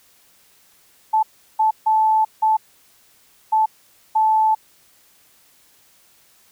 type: tone bursts at uneven times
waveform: sine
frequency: 873 Hz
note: A5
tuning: 14 cents flat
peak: -13 dBFS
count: 6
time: 1.13-1.23 / 1.59-1.71 / 1.86-2.25 / 2.42-2.57 / 3.52-3.66 / 4.15-4.55 s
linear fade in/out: 10 ms
effects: white hiss -55 dBFS RMS until 6.51 s